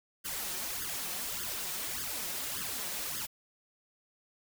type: noise with flanger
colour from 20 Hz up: white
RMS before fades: -37 dBFS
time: 0.24-3.27 s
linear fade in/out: 20 ms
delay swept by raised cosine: 0.6 to 5.6 ms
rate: 1.7 Hz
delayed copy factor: +0.95
effects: none